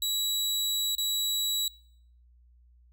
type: tone with dropouts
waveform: sawtooth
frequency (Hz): 3900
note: B7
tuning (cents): -23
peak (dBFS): -24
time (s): 0.02-1.68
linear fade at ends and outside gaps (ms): 2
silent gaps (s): 0.952-0.981
effects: noise-tail reverb RT60 0.6 s tail -22 dB re dry + added 60 Hz sine -56 dBFS peak until 2.92 s